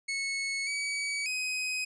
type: tone with pitch steps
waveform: sawtooth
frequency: 2199 / 2273 / 2516 Hz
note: C#7 / C#7 / D#7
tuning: -14 / +43 / +19 cents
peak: -27 dBFS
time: 0.08-1.85 s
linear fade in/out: 10 ms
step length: 590 ms
effects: resampled to 22050 Hz